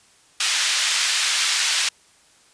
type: band-pass noise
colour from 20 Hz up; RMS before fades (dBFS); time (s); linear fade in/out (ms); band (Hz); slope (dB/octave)
white; -21; 0.4-1.89; 5; 1700 to 5500; 12
effects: white hiss -55 dBFS RMS until 2.53 s + resampled to 22050 Hz